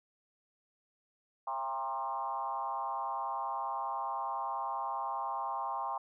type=tone with frequency modulation; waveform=sine; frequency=932.3 Hz; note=A#5; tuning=in tune; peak=-33 dBFS; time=1.47-5.98 s; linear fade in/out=5 ms; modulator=130 Hz; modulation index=1.6; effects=none